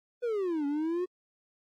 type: exponential two-way sweep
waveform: triangle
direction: down then up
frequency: 499.8 to 280.2 to 369.9 Hz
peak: -26 dBFS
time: 0.22-1.06 s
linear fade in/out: 20 ms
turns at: 0.66 s
effects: AAC 48 kbps